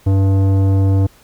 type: tone with tanh clipping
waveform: sine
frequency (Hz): 97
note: G2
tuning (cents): -18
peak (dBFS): -12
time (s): 0.06-1.07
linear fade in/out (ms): 10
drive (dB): 14
effects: pink hiss -49 dBFS RMS until 1.23 s